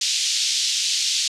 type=band-pass noise; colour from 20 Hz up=white; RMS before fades=-22 dBFS; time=0.01-1.28 s; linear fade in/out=5 ms; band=3000 to 6400 Hz; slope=24 dB/octave; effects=low-pass 11000 Hz 12 dB/octave